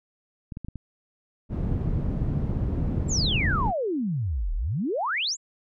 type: clicks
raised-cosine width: 5 ms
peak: -23 dBFS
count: 5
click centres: 0.522 / 0.571 / 0.647 / 0.685 / 0.757 s
type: low-pass noise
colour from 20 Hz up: white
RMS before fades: -26 dBFS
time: 1.49-3.73 s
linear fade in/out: 50 ms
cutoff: 140 Hz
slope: 12 dB/octave
type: exponential two-way sweep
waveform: sine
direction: down then up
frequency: 7670 to 34.77 to 7670 Hz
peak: -24 dBFS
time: 3.08-5.37 s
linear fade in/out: 50 ms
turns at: 4.54 s
effects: none